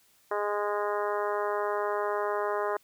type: harmonic tone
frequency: 206.5 Hz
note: G#3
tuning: 10 cents flat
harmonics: 2 / 3 / 4 / 5 / 6 / 7 / 8 / 9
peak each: -31 / -33 / -36 / -34 / -37 / -41 / -43 / -45 dBFS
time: 0.31-2.77 s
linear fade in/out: 5 ms
effects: white hiss -64 dBFS RMS until 2.83 s